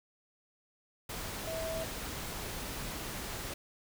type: tone in noise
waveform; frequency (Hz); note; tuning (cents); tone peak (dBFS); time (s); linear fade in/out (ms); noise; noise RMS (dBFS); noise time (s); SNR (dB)
sine; 649; E5; -27; -36; 1.47-1.84; 5; pink; -40; 1.09-3.54; +1
effects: none